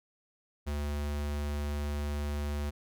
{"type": "tone", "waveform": "square", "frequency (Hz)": 73.1, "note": "D2", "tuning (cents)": -7, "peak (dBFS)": -32, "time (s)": [0.66, 2.71], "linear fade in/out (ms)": 20, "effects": []}